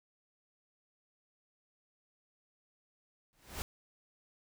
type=noise with exponential growth; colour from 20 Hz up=pink; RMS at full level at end=-36 dBFS; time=3.33-3.62 s; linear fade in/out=0 ms; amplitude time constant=61 ms; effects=none